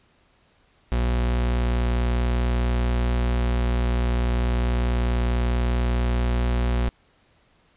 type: tone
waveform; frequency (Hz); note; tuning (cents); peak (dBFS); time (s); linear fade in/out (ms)
40% pulse; 60.3; B1; -41; -19; 0.92-6.89; 0
effects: pink hiss -61 dBFS RMS until 7.76 s + resampled to 8000 Hz